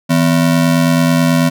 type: ring-modulated tone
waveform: square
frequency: 206.9 Hz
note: G#3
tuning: 6 cents flat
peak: -7 dBFS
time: 0.09-1.5 s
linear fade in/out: 20 ms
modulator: 44.6 Hz
effects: none